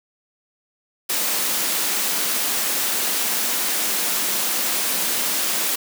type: high-pass noise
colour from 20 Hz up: white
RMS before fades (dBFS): -22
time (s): 1.09-5.76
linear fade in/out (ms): 10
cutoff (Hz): 170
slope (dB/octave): 96
effects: none